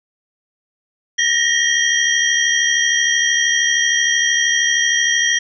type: tone cluster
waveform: sine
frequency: 1835 / 1908 / 3203 / 5790 Hz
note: A#6 / A#6 / G7 / F#8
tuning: -28 / +40 / +37 / -38 cents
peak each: -19 dBFS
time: 1.18-5.39 s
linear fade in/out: 10 ms
effects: none